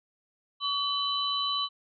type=tone cluster; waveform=sine; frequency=1139 / 3032 / 3964 Hz; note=C#6 / F#7 / B7; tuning=+47 / +42 / +6 cents; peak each=-31 dBFS; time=0.6-1.69 s; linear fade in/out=50 ms; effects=none